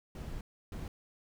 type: noise bursts at uneven times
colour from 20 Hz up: brown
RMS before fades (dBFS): -41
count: 2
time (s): 0.15-0.41 / 0.72-0.88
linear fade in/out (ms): 2
effects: none